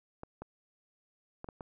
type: clicks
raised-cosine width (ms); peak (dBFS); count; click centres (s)
1; -28; 5; 0.234 / 0.42 / 1.444 / 1.488 / 1.608
effects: none